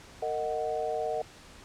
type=chord; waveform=sine; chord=D# minor; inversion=second; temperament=equal with one note detuned; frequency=458.4 / 622.3 / 740 Hz; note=A#4 / D#5 / F#5; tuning=-29 / 0 / 0 cents; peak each=-33 dBFS; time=0.22-1.22 s; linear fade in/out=5 ms; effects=pink hiss -51 dBFS RMS until 1.64 s + low-pass 8000 Hz 12 dB/octave